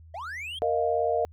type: linear sweep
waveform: triangle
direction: up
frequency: 612 to 3297 Hz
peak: -32 dBFS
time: 0.14-0.59 s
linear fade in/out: 5 ms
type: chord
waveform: sine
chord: Bb suspended fourth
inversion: none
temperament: just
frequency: 466.2 / 621.6 / 699.2 Hz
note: Bb4 / Eb5 / F5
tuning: 0 / -2 / +2 cents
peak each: -27 dBFS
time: 0.62-1.25 s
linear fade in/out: 0 ms
effects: added 81 Hz sine -47 dBFS peak until 1.32 s